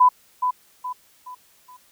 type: tone with echo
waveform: sine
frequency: 1000 Hz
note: B5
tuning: 21 cents sharp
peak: -10 dBFS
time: 0-0.09 s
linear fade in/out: 10 ms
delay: 420 ms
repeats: 4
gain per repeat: -8 dB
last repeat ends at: 1.77 s
effects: white hiss -57 dBFS RMS until 1.91 s